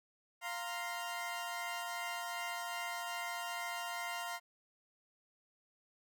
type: chord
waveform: 20% pulse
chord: F suspended fourth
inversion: none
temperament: equal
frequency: 698.5 / 932.3 / 1046.5 Hz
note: F5 / Bb5 / C6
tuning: 0 / 0 / 0 cents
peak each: -37 / -39 / -40 dBFS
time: 0.41-4.4 s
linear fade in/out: 50 ms
effects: none